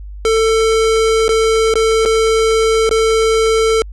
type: tone with dropouts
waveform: square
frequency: 445.8 Hz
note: A4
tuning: 23 cents sharp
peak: -11 dBFS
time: 0.25-3.82 s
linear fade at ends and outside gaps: 1 ms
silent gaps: 1.281-1.291 / 1.739-1.755 / 2.052-2.058 / 2.892-2.911 s
effects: added 50 Hz sine -27 dBFS peak until 3.92 s + resampled to 22050 Hz